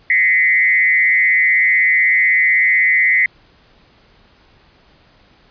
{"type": "tone with frequency modulation", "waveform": "sine", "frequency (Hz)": 2029, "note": "B6", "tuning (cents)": 46, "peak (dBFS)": -10, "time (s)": [0.1, 3.26], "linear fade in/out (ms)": 2, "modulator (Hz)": 148, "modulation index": 0.92, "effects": ["pink hiss -51 dBFS RMS until 5.5 s", "resampled to 11025 Hz"]}